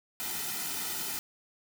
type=noise with comb filter; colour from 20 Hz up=white; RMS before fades=-35 dBFS; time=0.2-1.19 s; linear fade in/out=0 ms; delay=1.8 ms; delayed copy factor=-0.75; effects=none